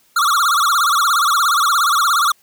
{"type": "tone with vibrato", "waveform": "square", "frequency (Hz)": 1259, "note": "D#6", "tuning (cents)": 20, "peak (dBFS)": -13, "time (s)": [0.16, 2.32], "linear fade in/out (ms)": 5, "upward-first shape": "sine", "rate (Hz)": 17, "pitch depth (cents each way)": 210, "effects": ["white hiss -56 dBFS RMS until 2.42 s"]}